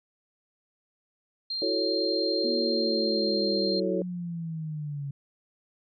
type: tone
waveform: sine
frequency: 4186 Hz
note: C8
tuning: in tune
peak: -29 dBFS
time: 1.5-3.8 s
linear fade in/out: 5 ms
type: chord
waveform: sine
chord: F# minor seventh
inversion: third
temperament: equal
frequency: 329.6 / 370 / 440 / 554.4 Hz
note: E4 / F#4 / A4 / C#5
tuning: 0 / 0 / 0 / 0 cents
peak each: -31 dBFS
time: 1.62-4.02 s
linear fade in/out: 2 ms
type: linear sweep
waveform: sine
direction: down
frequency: 244.5 to 138.59 Hz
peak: -31 dBFS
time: 2.44-5.11 s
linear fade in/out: 5 ms
effects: none